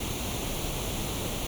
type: noise with comb filter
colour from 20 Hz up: pink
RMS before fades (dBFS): -32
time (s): 0-1.47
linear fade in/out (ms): 5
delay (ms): 0.3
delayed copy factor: +0.6
effects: none